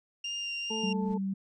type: tone with vibrato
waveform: 35% pulse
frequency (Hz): 2794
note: F7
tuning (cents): 0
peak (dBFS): -31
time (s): 0.24-0.93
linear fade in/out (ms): 5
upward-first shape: sine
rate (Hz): 2.4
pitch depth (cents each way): 10
type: harmonic tone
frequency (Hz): 220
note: A3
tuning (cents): 0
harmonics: 1 / 2 / 4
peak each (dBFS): -36 / -36 / -39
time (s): 0.7-1.18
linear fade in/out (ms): 10
type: tone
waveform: sine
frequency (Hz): 193.6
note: G3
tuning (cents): -21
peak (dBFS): -29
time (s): 0.83-1.34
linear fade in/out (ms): 10
type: noise with exponential growth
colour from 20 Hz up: brown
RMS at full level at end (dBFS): -46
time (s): 0.83-1.14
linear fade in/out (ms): 2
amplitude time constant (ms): 67
effects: resampled to 22050 Hz